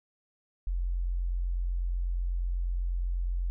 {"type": "tone", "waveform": "sine", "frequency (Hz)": 44.09, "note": "F1", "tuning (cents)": 17, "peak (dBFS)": -27, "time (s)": [0.67, 3.5], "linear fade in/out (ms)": 0, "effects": []}